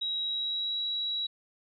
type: tone with pitch glide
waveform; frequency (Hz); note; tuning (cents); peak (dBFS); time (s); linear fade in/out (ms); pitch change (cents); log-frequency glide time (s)
sine; 3845 to 3887; B7 to B7; -47 to -28; -29; 0.01-1.27; 10; +19; 0.22-0.8
effects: none